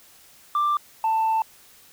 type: tone pair in turn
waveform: sine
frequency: 1181 / 887.5 Hz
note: D6 / A5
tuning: +9 / +15 cents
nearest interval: perfect fourth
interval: 494 cents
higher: first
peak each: -17 dBFS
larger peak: neither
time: 0.55-0.77 / 1.04-1.42 s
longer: second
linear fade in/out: 2 ms
effects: tanh soft clip ceiling -17 dBFS + white hiss -52 dBFS RMS until 1.92 s